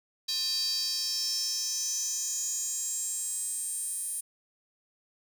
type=tone with high-pass filter sweep; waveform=square; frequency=356.2 Hz; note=F4; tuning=34 cents sharp; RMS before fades=-32 dBFS; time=0.28-4.21 s; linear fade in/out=10 ms; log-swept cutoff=4300 to 9600 Hz; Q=7.7; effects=none